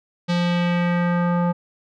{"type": "tone with low-pass filter sweep", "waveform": "square", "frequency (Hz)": 174.61, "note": "F3", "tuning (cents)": 0, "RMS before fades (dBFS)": -20, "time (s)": [0.28, 1.53], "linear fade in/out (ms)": 20, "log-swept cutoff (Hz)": [4400, 1000], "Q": 1.8, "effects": []}